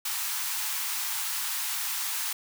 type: high-pass noise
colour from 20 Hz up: white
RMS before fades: -31 dBFS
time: 0.05-2.33 s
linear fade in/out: 5 ms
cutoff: 790 Hz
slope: 96 dB/octave
effects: none